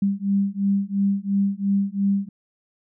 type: beating tone pair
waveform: sine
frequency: 196.9 / 199.8 Hz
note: G3 / G3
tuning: +8 / +33 cents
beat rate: 2.9 Hz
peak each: -22 dBFS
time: 0.02-2.29 s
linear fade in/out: 5 ms
effects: none